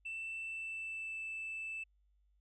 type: tone with pitch glide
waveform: sine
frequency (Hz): 2665 to 2639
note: E7 to E7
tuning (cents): +18 to +1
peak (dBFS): -38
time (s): 0.05-1.84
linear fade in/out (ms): 10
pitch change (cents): -17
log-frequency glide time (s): 0.42-1.2
effects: tanh soft clip ceiling -37 dBFS + added 50 Hz sine -69 dBFS peak until 2.4 s